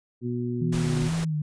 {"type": "harmonic tone", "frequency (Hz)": 121.4, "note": "B2", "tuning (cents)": -29, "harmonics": [1, 2, 3], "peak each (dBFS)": [-30, -29, -33], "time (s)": [0.21, 1.11], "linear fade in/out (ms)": 50}
{"type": "tone with vibrato", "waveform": "sine", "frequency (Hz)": 157.5, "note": "D#3", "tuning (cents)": 21, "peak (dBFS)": -24, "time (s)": [0.61, 1.42], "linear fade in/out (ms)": 5, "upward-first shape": "sine", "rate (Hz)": 2.2, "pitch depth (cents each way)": 83}
{"type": "noise", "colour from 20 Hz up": "pink", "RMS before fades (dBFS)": -35, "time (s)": [0.72, 1.25], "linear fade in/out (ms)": 10}
{"effects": ["resampled to 22050 Hz"]}